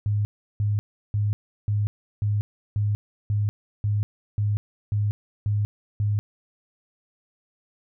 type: tone bursts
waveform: sine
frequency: 103.83 Hz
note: G#2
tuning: in tune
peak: -20 dBFS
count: 12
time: 0.06-6.19 s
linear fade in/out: 0 ms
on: 190 ms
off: 350 ms
effects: none